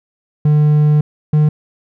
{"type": "tone pair in turn", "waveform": "triangle", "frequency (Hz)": [150, 151.48], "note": ["D3", "D#3"], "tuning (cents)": [37, -46], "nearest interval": "unison", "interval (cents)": 17, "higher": "second", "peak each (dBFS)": -6, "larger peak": "neither", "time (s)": [[0.45, 1.01], [1.33, 1.49]], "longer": "first", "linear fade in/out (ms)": 5, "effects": []}